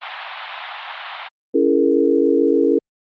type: band-pass noise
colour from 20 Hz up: pink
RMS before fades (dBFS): -31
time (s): 0.01-1.29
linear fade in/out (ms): 20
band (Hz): 710 to 3700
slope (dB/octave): 48
type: chord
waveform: sine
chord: A# half-diminished seventh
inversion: first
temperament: just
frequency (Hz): 279.7 / 335.6 / 419.5 / 466.2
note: C#4 / E4 / G#4 / A#4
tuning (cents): +16 / +31 / +17 / 0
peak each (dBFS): -18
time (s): 1.54-2.79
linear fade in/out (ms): 10
effects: Opus 24 kbps